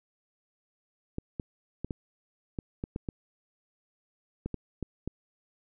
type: clicks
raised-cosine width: 3 ms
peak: -20 dBFS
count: 12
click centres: 1.184 / 1.398 / 1.846 / 1.908 / 2.588 / 2.839 / 2.961 / 3.088 / 4.46 / 4.543 / 4.827 / 5.076 s
effects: none